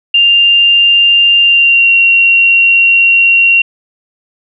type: tone with pitch glide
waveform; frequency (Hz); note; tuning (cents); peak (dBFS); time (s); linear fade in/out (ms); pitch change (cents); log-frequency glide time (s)
sine; 2794 to 2748; F7 to F7; 0 to -29; -4; 0.14-3.62; 5; -29; 1.41-1.93
effects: none